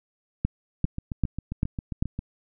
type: two click trains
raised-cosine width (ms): 5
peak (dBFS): -18 / -10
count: 11 / 5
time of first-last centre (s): 0.85-2.19 / 0.45-2.025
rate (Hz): 7.46 / 2.54
effects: none